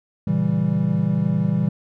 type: chord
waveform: triangle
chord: A# diminished seventh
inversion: none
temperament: equal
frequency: 116.54 / 138.59 / 164.81 / 196 Hz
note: A#2 / C#3 / E3 / G3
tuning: 0 / 0 / 0 / 0 cents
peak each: -24 / -24 / -19 / -20 dBFS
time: 0.27-1.69 s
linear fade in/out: 5 ms
effects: none